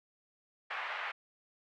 white band-pass noise, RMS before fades -39 dBFS, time 0.7-1.12 s, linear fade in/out 10 ms, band 710 to 2300 Hz, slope 24 dB/octave, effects none

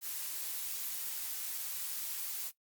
blue noise, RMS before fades -39 dBFS, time 0.01-2.52 s, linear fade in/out 50 ms, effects noise-tail reverb RT60 0.1 s tail -17 dB re dry + Opus 48 kbps

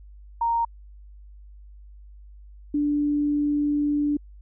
sine tone pair in turn, 929 / 292.6 Hz, A#5 / D4, -6 / -6 cents, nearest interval octave + minor sixth, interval 2000 cents, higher first, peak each -20 dBFS, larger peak neither, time 0.41-0.65 / 2.74-4.17 s, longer second, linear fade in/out 5 ms, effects added 50 Hz sine -43 dBFS peak until 4.41 s

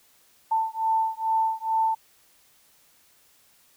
sine beating tone pair, 889 / 891.3 Hz, A5 / A5, +18 / +22 cents, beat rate 2.3 Hz, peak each -25 dBFS, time 0.51-1.95 s, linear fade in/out 10 ms, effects white hiss -60 dBFS RMS until 3.76 s

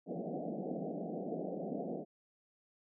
pink band-pass noise, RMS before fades -40 dBFS, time 0.06-2.05 s, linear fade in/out 50 ms, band 160 to 740 Hz, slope 96 dB/octave, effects none

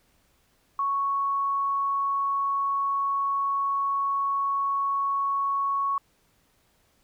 sine tone, 1109 Hz, C#6, in tune, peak -23 dBFS, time 0.79-5.98 s, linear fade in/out 2 ms, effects pink hiss -66 dBFS RMS until 7.03 s

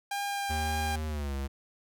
sawtooth tone with vibrato, 802 Hz, G5, 39 cents sharp, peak -27 dBFS, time 0.11-0.96 s, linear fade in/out 5 ms, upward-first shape triangle, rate 1.9 Hz, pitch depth 10 cents each way
square tone with pitch glide, 77.78 to 68.5 Hz, D#2 to C#2, 0 to -20 cents, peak -32 dBFS, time 0.49-1.48 s, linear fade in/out 20 ms, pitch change -220 cents, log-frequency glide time 1.07-1.34 s
effects none

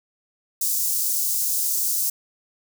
white high-pass noise, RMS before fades -23 dBFS, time 0.61-2.1 s, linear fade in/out 5 ms, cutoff 5700 Hz, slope 24 dB/octave, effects none

